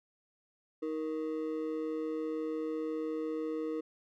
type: ring-modulated tone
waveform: triangle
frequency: 392 Hz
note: G4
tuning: in tune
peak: -28 dBFS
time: 0.82-3.81 s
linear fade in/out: 10 ms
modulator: 77.1 Hz
effects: none

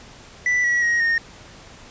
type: tone with pitch steps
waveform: triangle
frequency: 1975.5 / 1930.4 / 1886.3 / 1843.2 Hz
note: B6 / B6 / A#6 / A#6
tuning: 0 / -40 / +20 / -20 cents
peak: -15 dBFS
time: 0.46-1.18 s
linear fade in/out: 2 ms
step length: 180 ms
effects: pink hiss -44 dBFS RMS until 1.9 s + resampled to 16000 Hz

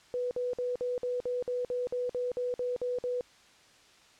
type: tone bursts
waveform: sine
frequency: 493.9 Hz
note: B4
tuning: in tune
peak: -29 dBFS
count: 14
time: 0.14-3.209 s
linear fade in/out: 0 ms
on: 170 ms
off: 53 ms
effects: white hiss -59 dBFS RMS until 4.19 s + low-pass 6000 Hz 12 dB/octave

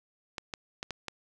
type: clicks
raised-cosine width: 0.2 ms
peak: -18 dBFS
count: 5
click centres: 0.382 / 0.538 / 0.829 / 0.907 / 1.083 s
effects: none

